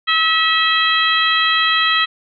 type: harmonic tone with a mistuned harmonic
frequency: 646 Hz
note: E5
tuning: 35 cents flat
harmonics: 2 / 3 / 4 / 5 / 6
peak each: -18 / -18 / -22 / -18 / -22 dBFS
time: 0.07-2.06 s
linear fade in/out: 20 ms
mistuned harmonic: 6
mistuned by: +32 cents
effects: none